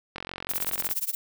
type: click train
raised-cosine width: 0.3 ms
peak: -18 dBFS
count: 35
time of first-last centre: 0.16-0.912 s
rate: 45.2 Hz
type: noise with tremolo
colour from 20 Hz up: violet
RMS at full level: -26 dBFS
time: 0.49-1.15 s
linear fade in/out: 2 ms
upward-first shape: sine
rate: 17 Hz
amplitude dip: 95%
effects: none